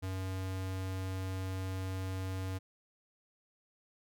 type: tone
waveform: square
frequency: 94.3 Hz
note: F#2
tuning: 33 cents sharp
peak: -36 dBFS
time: 0.02-2.59 s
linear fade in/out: 20 ms
effects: none